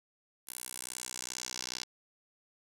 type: tone with band-pass filter sweep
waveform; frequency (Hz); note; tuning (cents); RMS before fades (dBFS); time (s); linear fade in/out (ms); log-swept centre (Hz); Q
10% pulse; 62.4; B1; +19; -42; 0.47-1.84; 10; 11000 to 5100; 2.3
effects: none